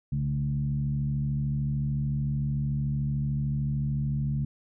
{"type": "tone with frequency modulation", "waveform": "sine", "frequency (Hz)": 140, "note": "C#3", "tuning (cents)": 18, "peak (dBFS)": -25, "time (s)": [0.12, 4.45], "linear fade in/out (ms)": 5, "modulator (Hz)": 73.5, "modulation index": 0.73, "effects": []}